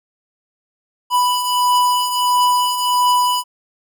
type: beating tone pair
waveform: square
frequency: 987.8 / 989.3 Hz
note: B5 / B5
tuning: 0 / +3 cents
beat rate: 1.5 Hz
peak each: -22 / -15 dBFS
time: 1.1-3.44 s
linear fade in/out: 50 ms
effects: none